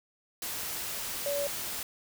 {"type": "tone in noise", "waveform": "sine", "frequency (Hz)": 570, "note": "C#5", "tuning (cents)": 48, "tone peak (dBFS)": -29, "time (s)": [1.26, 1.47], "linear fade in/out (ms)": 2, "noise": "white", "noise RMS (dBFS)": -36, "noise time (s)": [0.42, 1.83], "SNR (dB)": 4, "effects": []}